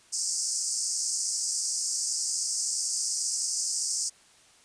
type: band-pass noise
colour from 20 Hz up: white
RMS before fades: -30 dBFS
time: 0.12-4.1 s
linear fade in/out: 20 ms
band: 4800 to 9100 Hz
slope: 96 dB/octave
effects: white hiss -58 dBFS RMS until 4.64 s + resampled to 22050 Hz